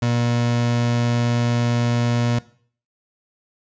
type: tone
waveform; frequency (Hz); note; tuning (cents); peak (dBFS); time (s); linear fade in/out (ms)
30% pulse; 119.4; A#2; +42; -15; 0.02-2.39; 5
effects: noise-tail reverb RT60 0.5 s tail -19 dB re dry + resampled to 16000 Hz